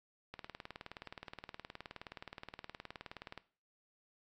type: click train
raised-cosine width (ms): 0.3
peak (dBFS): -29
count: 59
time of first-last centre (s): 0.34-3.377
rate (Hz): 19.1
effects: noise-tail reverb RT60 0.4 s tail -17 dB re dry + AAC 64 kbps